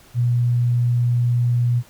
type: tone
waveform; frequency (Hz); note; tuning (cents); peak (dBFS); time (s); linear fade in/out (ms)
sine; 121; B2; -35; -15; 0.14-1.83; 50
effects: pink hiss -50 dBFS RMS until 1.89 s